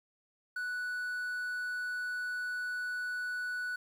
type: tone with quantisation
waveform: triangle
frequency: 1480 Hz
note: F#6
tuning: in tune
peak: -32 dBFS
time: 0.56-3.76 s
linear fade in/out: 5 ms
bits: 10
effects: none